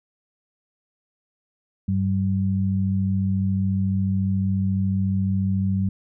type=tone pair together; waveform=sine; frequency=97.8 / 191.9 Hz; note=G2 / G3; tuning=-4 / -37 cents; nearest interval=octave; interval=1167 cents; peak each=-22 dBFS; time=1.88-5.89 s; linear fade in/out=5 ms; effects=none